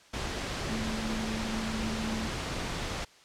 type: tone in noise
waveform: sine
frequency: 220.7 Hz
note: A3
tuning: 5 cents sharp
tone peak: -33 dBFS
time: 0.69-2.28 s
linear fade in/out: 10 ms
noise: pink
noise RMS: -34 dBFS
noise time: 0.13-3.05 s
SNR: -2 dB
effects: white hiss -57 dBFS RMS until 3.24 s + low-pass 6000 Hz 12 dB/octave